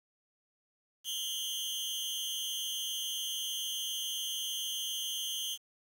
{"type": "tone with amplitude modulation", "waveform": "sawtooth", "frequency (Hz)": 3136, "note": "G7", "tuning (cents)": 0, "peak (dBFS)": -27, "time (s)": [1.04, 5.58], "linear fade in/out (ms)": 50, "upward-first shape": "sine", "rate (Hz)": 253, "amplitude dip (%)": 95, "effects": ["9-bit"]}